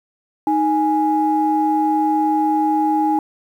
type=tone pair together; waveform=sine; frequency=311.1 / 830.5 Hz; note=D#4 / G#5; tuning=0 / 0 cents; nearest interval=octave + perfect fourth; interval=1700 cents; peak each=-17 / -16 dBFS; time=0.47-3.19 s; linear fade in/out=2 ms; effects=tanh soft clip ceiling -6 dBFS + 8-bit